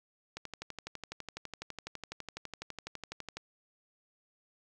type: click train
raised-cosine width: 0.2 ms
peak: -23 dBFS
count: 37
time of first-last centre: 0.37-3.37 s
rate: 12 Hz
effects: none